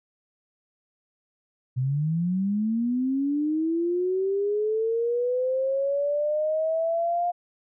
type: linear sweep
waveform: sine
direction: up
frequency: 123.47 to 708 Hz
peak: -22 dBFS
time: 1.76-7.32 s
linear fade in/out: 20 ms
effects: none